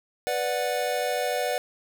square chord, B minor, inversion none, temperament equal with one note detuned, 493.9 / 587.3 / 734.9 Hz, B4 / D5 / F#5, 0 / 0 / -12 cents, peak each -30 dBFS, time 0.27-1.58 s, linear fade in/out 0 ms, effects 9-bit

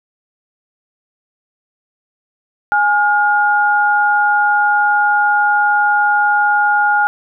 sine tone pair together, 830.6 / 1422.6 Hz, G#5 / F6, 0 / +32 cents, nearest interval major sixth, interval 932 cents, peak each -13 dBFS, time 2.72-7.07 s, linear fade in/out 0 ms, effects none

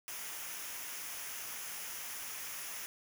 white noise with comb filter, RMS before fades -43 dBFS, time 0.08-2.86 s, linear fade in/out 0 ms, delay 0.24 ms, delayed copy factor -0.55, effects none

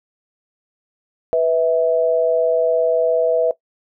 sine tone pair together, 493.9 / 651 Hz, B4 / E5, 0 / -22 cents, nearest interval perfect fourth, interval 478 cents, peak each -16 dBFS, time 1.33-3.51 s, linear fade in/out 0 ms, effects noise-tail reverb RT60 0.1 s tail -17 dB re dry

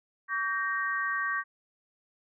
sine chord, G diminished, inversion second, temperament equal with one note detuned, 1137.3 / 1568 / 1864.7 Hz, Db6 / G6 / Bb6, +44 / 0 / 0 cents, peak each -32 dBFS, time 0.28-1.44 s, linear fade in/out 50 ms, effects none

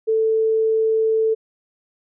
sine tone, 442.5 Hz, A4, 10 cents sharp, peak -15 dBFS, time 0.07-1.35 s, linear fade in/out 20 ms, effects none

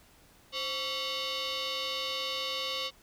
sine tone with frequency modulation, 302.7 Hz, D#4, 48 cents flat, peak -29 dBFS, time 0.52-2.91 s, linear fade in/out 50 ms, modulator 828 Hz, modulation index 5.4, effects tanh soft clip ceiling -30 dBFS + pink hiss -60 dBFS RMS until 3.02 s

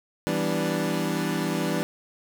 25% pulse chord, E minor seventh, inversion none, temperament equal, 164.81 / 196 / 246.9 / 293.7 Hz, E3 / G3 / B3 / D4, 0 / 0 / 0 / 0 cents, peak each -25 / -26 / -29 / -26 dBFS, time 0.27-1.83 s, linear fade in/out 0 ms, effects none

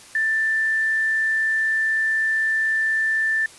sine tone with quantisation, 1772 Hz, A6, 12 cents sharp, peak -18 dBFS, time 0.15-3.46 s, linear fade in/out 2 ms, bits 8, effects white hiss -45 dBFS RMS until 3.58 s + resampled to 24000 Hz

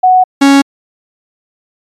sine / 45% pulse tone pair in turn, 740 / 277.2 Hz, F#5 / C#4, 0 / 0 cents, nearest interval octave + perfect fourth, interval 1700 cents, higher first, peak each -3 dBFS, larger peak neither, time 0.03-0.24 / 0.41-0.62 s, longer neither, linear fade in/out 10 ms, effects low-pass 8000 Hz 12 dB/octave + MP3 96 kbps

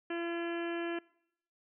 harmonic tone, 339.9 Hz, F4, 47 cents flat, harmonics 1 / 2 / 3 / 4 / 5 / 6 / 7 / 8 / 9, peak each -35 / -43 / -49 / -48 / -43 / -54 / -49 / -50 / -52 dBFS, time 0.1-0.99 s, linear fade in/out 5 ms, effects noise-tail reverb RT60 0.8 s tail -24 dB re dry

